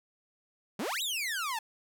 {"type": "exponential two-way sweep", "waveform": "sawtooth", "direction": "up then down", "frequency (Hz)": [174.61, 3951, 851], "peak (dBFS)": -28, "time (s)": [0.79, 1.59], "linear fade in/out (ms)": 5, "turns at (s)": 1.02, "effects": []}